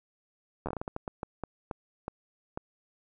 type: slowing click train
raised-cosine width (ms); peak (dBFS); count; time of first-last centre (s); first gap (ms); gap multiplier
1; -20; 15; 0.66-2.575; 11; 1.34
effects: none

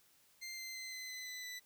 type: tone with pitch steps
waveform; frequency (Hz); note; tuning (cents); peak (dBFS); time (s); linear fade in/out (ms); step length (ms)
20% pulse; 2093 / 2075 / 2057 / 2039 / 2022 / 2004 / 1987; C7 / C7 / C7 / C7 / B6 / B6 / B6; 0 / -15 / -30 / -45 / +40 / +25 / +10; -39; 0.41-1.6; 20; 170
effects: white hiss -69 dBFS RMS until 1.65 s

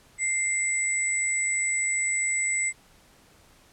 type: tone pair together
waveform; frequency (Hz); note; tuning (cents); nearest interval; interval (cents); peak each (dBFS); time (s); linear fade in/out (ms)
sine; 2093 / 7902; C7 / B8; 0 / 0; octave + major seventh; 2300; -26; 0.18-2.73; 50
effects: pink hiss -57 dBFS RMS until 3.72 s + low-pass 12000 Hz 12 dB/octave

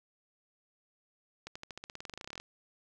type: accelerating click train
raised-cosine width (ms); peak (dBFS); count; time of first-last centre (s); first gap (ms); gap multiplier
0.2; -25; 21; 1.47-2.4; 85; 0.93
effects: none

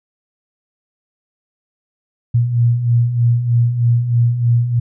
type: beating tone pair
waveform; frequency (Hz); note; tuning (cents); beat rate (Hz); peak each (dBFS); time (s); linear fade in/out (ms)
sine; 116.54 / 119.74; A#2 / A#2; 0 / +47; 3.2; -19 / -12; 2.34-4.8; 10
effects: none

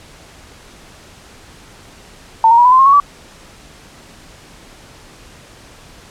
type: tone with pitch steps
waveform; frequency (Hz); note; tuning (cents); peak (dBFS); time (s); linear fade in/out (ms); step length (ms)
sine; 899 / 931.2 / 964.6 / 999.2 / 1035.1 / 1072.2 / 1110.6 / 1150.5; A5 / A#5 / B5 / B5 / C6 / C6 / C#6 / D6; +37 / -2 / -41 / +20 / -19 / +42 / +3 / -36; -5; 2.44-3; 2; 70
effects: pink hiss -41 dBFS RMS until 6.1 s + low-pass 9000 Hz 12 dB/octave

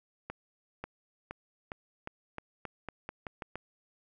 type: accelerating click train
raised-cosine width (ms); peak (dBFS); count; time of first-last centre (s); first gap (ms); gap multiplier
0.5; -23; 12; 0.3-3.556; 540; 0.87
effects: none

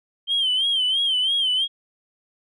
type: tone with vibrato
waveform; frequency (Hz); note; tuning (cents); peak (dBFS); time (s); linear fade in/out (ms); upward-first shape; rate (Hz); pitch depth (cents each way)
sine; 3136; G7; 0; -17; 0.27-1.68; 50; sine; 3; 91
effects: tanh soft clip ceiling -15 dBFS

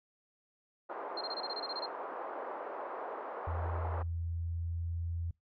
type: band-pass noise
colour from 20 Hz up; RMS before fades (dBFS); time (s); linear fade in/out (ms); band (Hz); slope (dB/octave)
white; -41; 0.89-4.03; 10; 380 to 1100; 24
type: tone bursts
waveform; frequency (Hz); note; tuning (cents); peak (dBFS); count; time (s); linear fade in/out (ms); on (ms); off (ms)
sine; 4186; C8; 0; -36; 11; 1.17-1.86; 5; 40; 25
type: tone with pitch glide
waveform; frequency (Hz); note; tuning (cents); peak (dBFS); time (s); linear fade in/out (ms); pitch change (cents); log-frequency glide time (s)
sine; 83.7 to 84.48; E2 to E2; +27 to +43; -33; 3.47-5.31; 5; +16; 3.66-4.95
effects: noise-tail reverb RT60 0.2 s tail -26 dB re dry + MP3 96 kbps

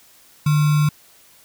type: tone with sample-and-hold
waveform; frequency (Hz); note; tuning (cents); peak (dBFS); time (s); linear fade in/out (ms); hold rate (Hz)
sine; 150; D3; +37; -13; 0.46-0.89; 5; 1225
effects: white hiss -51 dBFS RMS until 1.44 s

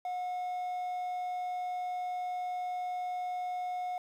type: tone with quantisation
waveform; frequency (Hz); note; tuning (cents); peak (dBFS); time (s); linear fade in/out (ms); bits
triangle; 725; F#5; -35; -31; 0.05-3.98; 2; 10
effects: none

